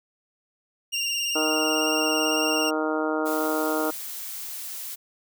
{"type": "tone with vibrato", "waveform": "25% pulse", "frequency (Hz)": 2794, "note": "F7", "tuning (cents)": 0, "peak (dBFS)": -21, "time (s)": [0.92, 2.71], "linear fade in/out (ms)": 20, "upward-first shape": "sine", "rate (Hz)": 18, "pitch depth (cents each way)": 31}
{"type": "harmonic tone", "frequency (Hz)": 155.56, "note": "D#3", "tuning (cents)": 0, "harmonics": [2, 3, 4, 5, 6, 7, 8, 9], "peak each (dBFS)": [-27, -29, -30, -34, -35, -39, -34, -33], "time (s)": [1.35, 3.91], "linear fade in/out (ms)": 10}
{"type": "noise", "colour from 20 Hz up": "blue", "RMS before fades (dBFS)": -35, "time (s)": [3.25, 4.96], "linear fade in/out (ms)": 20}
{"effects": []}